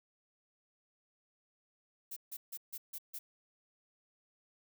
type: noise bursts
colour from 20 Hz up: violet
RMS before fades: -43 dBFS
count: 6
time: 2.11-3.19 s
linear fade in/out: 10 ms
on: 55 ms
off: 150 ms
effects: none